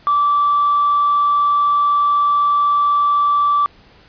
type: tone with quantisation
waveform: sine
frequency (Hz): 1162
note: D6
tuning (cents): -19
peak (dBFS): -12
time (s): 0.07-3.66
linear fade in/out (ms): 0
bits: 4
effects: pink hiss -48 dBFS RMS until 4.08 s + resampled to 11025 Hz